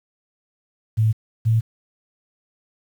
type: tone pair in turn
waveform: sine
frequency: 110 / 112.44 Hz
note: A2 / A2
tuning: 0 / +38 cents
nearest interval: unison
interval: 38 cents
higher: second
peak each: -14 dBFS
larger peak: neither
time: 0.97-1.13 / 1.45-1.61 s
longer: neither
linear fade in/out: 20 ms
effects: 8-bit